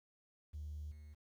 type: tone with level steps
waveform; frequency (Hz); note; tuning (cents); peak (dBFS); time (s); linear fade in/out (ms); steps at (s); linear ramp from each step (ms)
triangle; 75.1; D2; +39; -39 / -49; 0.53-1.15; 20; 0.91; 10
effects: tanh soft clip ceiling -40 dBFS + 12-bit